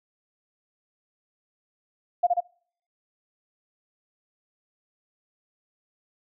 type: tone with echo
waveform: sine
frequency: 704 Hz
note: F5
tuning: 14 cents sharp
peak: -16 dBFS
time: 2.23-2.27 s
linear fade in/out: 10 ms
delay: 68 ms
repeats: 2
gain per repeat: -2 dB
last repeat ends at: 2.406 s
effects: noise-tail reverb RT60 0.6 s tail -26 dB re dry